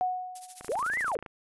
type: tone with exponential decay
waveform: sine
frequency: 735 Hz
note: F#5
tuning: 12 cents flat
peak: -23 dBFS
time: 0.01-0.8 s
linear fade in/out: 0 ms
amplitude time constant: 170 ms
type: noise with tremolo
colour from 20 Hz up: violet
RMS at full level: -37 dBFS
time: 0.35-1.15 s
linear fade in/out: 5 ms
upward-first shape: triangle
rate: 14 Hz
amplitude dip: 95%
type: click train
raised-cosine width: 0.5 ms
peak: -26 dBFS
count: 19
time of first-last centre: 0.61-1.262 s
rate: 27.6 Hz
type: linear two-way sweep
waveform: sine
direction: up then down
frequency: 380.6 to 2093 to 380.6 Hz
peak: -27 dBFS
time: 0.69-1.17 s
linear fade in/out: 2 ms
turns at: 0.99 s
effects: resampled to 24000 Hz